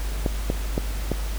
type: clicks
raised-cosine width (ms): 2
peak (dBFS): -9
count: 4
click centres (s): 0.262 / 0.501 / 0.779 / 1.117
effects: added 50 Hz sine -25 dBFS peak until 1.38 s + pink hiss -37 dBFS RMS until 1.38 s